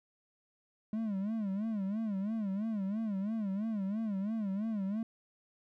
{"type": "tone with vibrato", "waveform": "triangle", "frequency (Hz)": 207.7, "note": "G#3", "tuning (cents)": 0, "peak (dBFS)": -30, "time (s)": [0.93, 5.03], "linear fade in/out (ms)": 2, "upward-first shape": "sine", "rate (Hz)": 3, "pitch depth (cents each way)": 150, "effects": []}